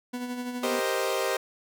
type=tone with tremolo; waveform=40% pulse; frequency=246.9 Hz; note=B3; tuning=in tune; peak=-29 dBFS; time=0.13-0.8 s; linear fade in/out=10 ms; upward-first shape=sine; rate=12 Hz; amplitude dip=45%
type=chord; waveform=sawtooth; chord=C minor seventh; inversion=second; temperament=equal; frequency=392 / 466.2 / 523.3 / 622.3 Hz; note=G4 / Bb4 / C5 / Eb5; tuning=0 / 0 / 0 / 0 cents; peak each=-27 / -29 / -26 / -28 dBFS; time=0.63-1.37 s; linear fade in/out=5 ms
effects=none